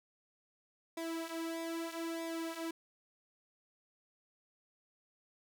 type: tone with flanger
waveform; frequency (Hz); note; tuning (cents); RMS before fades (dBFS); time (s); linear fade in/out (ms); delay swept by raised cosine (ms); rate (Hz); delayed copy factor
sawtooth; 330; E4; +2; -40; 0.97-2.71; 5; 0.68 to 5.38; 0.79; -0.75
effects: none